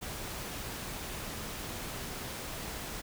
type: noise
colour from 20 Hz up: pink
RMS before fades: -40 dBFS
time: 0.01-3.02 s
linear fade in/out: 20 ms
effects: none